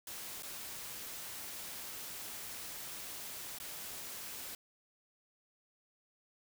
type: noise with dropouts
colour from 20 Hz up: white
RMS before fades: -45 dBFS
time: 0.07-4.55 s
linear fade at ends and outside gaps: 2 ms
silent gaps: 0.424-0.431 / 3.586-3.6 s
effects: none